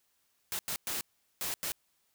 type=noise bursts at uneven times; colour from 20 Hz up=white; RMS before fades=-35 dBFS; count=5; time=0.52-0.59 / 0.68-0.76 / 0.87-1.01 / 1.41-1.54 / 1.63-1.72 s; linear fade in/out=0 ms; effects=white hiss -74 dBFS RMS until 2.14 s